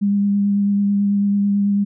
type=tone with vibrato; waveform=sine; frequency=201.6 Hz; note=G3; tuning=49 cents sharp; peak=-14 dBFS; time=0.01-1.85 s; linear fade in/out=20 ms; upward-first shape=sine; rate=9.1 Hz; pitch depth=13 cents each way; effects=none